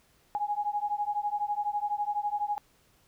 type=beating tone pair; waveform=sine; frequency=823 / 835 Hz; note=G#5 / G#5; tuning=-16 / +9 cents; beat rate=12 Hz; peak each=-31 dBFS; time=0.35-2.58 s; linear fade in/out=0 ms; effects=pink hiss -65 dBFS RMS until 3.07 s